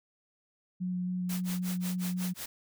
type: tone with vibrato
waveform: sine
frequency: 181.1 Hz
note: F#3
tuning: 37 cents flat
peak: -30 dBFS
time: 0.8-2.34 s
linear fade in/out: 20 ms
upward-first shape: square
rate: 3.7 Hz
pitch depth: 8 cents each way
type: noise with tremolo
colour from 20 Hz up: white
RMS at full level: -39 dBFS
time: 1.29-2.46 s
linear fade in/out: 5 ms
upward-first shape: sine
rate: 5.5 Hz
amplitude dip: 100%
effects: none